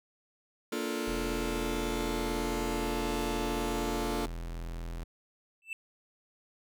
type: chord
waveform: sawtooth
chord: Bb major seventh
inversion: none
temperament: just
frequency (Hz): 233.1 / 291.4 / 349.6 / 437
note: Bb3 / D4 / F4 / A4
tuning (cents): 0 / -13 / +2 / -12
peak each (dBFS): -33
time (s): 0.72-4.26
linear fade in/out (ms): 5
type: tone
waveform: 45% pulse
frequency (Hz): 42.03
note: E1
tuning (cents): +34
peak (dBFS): -36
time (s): 1.07-5.04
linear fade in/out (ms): 10
type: tone with exponential growth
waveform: triangle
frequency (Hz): 2653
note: E7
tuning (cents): +10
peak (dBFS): -29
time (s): 5.62-5.73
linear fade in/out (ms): 1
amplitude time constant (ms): 23
effects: none